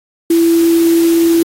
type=tone in noise; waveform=sine; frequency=333.6 Hz; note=E4; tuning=21 cents sharp; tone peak=-7 dBFS; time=0.3-1.43 s; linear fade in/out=5 ms; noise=white; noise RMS=-25 dBFS; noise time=0.3-1.43 s; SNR=+15 dB; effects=AAC 48 kbps